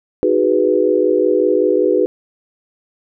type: chord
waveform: sine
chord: G# minor seventh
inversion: second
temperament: equal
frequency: 311.1 / 370 / 415.3 / 493.9 Hz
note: D#4 / F#4 / G#4 / B4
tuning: 0 / 0 / 0 / 0 cents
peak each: -19 / -16 / -17 / -16 dBFS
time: 0.23-2.06 s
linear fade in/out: 0 ms
effects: none